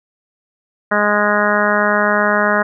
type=harmonic tone; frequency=207.7 Hz; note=G#3; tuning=in tune; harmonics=1 / 2 / 3 / 4 / 5 / 6 / 7 / 8 / 9; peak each=-21 / -23 / -18 / -24 / -21 / -21 / -19 / -21 / -23 dBFS; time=0.91-2.63 s; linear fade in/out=10 ms; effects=none